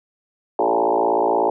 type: tone with frequency modulation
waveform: sine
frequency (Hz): 629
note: D#5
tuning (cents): +19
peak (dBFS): -15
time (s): 0.59-1.5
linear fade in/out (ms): 2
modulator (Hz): 56.6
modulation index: 5.2
effects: none